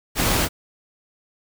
pink noise, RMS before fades -20 dBFS, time 0.15-0.49 s, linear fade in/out 50 ms, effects none

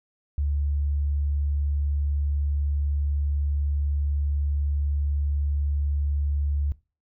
sine tone, 72 Hz, D2, 34 cents flat, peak -22 dBFS, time 0.38-6.72 s, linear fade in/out 0 ms, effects noise-tail reverb RT60 0.3 s tail -20 dB re dry

